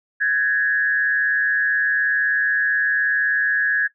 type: tone with frequency modulation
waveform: sine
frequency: 1669 Hz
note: G#6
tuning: 8 cents sharp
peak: -16 dBFS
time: 0.2-3.88 s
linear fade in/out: 20 ms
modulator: 139 Hz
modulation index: 0.6
effects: noise-tail reverb RT60 0.1 s tail -18 dB re dry